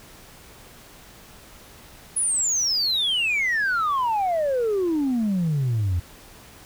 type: exponential sweep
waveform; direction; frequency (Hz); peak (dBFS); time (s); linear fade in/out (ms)
sine; down; 10490 to 83.5; -18; 2.16-6; 10
effects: tanh soft clip ceiling -18 dBFS + pink hiss -47 dBFS RMS until 6.65 s